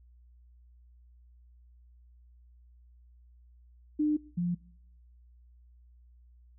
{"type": "tone pair in turn", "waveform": "sine", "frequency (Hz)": [301.3, 175.12], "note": ["D4", "F3"], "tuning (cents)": [44, 5], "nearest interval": "major sixth", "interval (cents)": 939, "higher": "first", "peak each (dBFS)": [-24, -27], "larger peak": "first", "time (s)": [[3.99, 4.17], [4.37, 4.55]], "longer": "neither", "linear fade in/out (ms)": 10, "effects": ["noise-tail reverb RT60 0.9 s tail -26 dB re dry", "added 60 Hz sine -55 dBFS peak until 6.58 s"]}